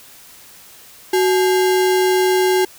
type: tone with sample-and-hold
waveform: sine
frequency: 371.1 Hz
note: F#4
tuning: 5 cents sharp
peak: -12 dBFS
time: 1.13-2.65 s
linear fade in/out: 5 ms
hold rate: 1225 Hz
effects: white hiss -43 dBFS RMS until 2.78 s